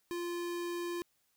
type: tone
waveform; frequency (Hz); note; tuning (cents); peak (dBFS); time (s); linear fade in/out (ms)
square; 347.2; F4; -10; -36; 0.11-1.02; 0
effects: white hiss -75 dBFS RMS until 1.36 s